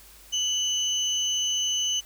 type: tone pair together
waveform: sine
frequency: 2969 / 6197 Hz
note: F#7 / G8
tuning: +5 / -21 cents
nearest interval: octave + minor second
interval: 1274 cents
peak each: -25 / -28 dBFS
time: 0.32-2.01 s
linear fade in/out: 20 ms
effects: added 50 Hz sine -54 dBFS peak until 2.05 s + white hiss -51 dBFS RMS until 2.05 s